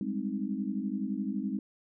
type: chord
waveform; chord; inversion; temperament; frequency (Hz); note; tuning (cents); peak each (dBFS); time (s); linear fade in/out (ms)
sine; Ab major seventh; third; equal; 196 / 207.7 / 261.6 / 311.1; G3 / Ab3 / C4 / Eb4; 0 / 0 / 0 / 0; -36 / -34 / -36 / -39; 0.01-1.59; 2
effects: none